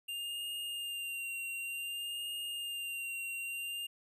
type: tone with vibrato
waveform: square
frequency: 2794 Hz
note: F7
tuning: in tune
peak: -38 dBFS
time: 0.08-3.87 s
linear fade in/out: 10 ms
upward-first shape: sine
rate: 0.55 Hz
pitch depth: 27 cents each way
effects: none